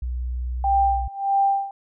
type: tone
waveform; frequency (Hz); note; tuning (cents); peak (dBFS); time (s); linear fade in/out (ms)
sine; 61.6; B1; -4; -24; 0.02-1.08; 5
type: tone with tremolo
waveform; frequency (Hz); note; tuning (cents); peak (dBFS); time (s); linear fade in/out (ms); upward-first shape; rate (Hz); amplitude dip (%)
sine; 790; G5; +13; -15; 0.64-1.71; 2; sine; 1.6; 90
effects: none

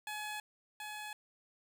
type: tone pair in turn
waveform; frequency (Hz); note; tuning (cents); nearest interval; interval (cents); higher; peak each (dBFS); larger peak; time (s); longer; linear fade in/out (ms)
15% pulse; 847 / 847; G#5 / G#5; +34 / +34; unison; 0; neither; -33 / -36; first; 0.07-0.4 / 0.8-1.13; neither; 2
effects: none

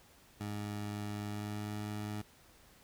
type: tone with pitch glide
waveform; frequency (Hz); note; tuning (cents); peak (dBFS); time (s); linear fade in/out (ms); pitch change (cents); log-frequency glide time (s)
20% pulse; 103.83 to 104.98; G#2 to G#2; 0 to +19; -33; 0.4-2.22; 10; +19; 1.26-1.71
effects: pink hiss -62 dBFS RMS until 2.83 s

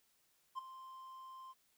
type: tone with ADSR envelope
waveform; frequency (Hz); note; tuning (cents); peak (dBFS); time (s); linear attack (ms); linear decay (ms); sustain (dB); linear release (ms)
triangle; 1046.5; C6; 0; -35; 0.55-1.54; 33; 12; -13; 33
effects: white hiss -75 dBFS RMS until 1.77 s

